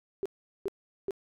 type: tone bursts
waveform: sine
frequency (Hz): 392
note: G4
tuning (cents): 0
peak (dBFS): -28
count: 3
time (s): 0.23-1.108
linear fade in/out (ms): 0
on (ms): 26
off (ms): 400
effects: none